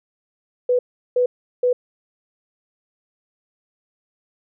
sine tone bursts, 495.2 Hz, B4, 5 cents sharp, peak -14 dBFS, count 3, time 0.69-1.73 s, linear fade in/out 5 ms, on 100 ms, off 370 ms, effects none

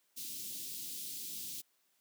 white band-stop noise, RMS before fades -43 dBFS, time 0.16-1.62 s, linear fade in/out 20 ms, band 320 to 3200 Hz, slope 24 dB/octave, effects white hiss -75 dBFS RMS until 2 s + high-pass 150 Hz 12 dB/octave

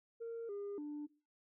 sine tone with pitch steps, 461.3 / 404.6 / 295.6 Hz, A#4 / G#4 / D4, -18 / -45 / +11 cents, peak -39 dBFS, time 0.2-1.07 s, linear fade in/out 20 ms, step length 290 ms, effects noise-tail reverb RT60 0.3 s tail -19 dB re dry + tanh soft clip ceiling -39 dBFS

